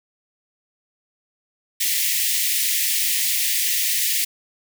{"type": "high-pass noise", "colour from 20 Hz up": "white", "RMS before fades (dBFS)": -21, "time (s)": [1.8, 4.25], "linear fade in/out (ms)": 10, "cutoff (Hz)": 1800, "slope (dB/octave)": 96, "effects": []}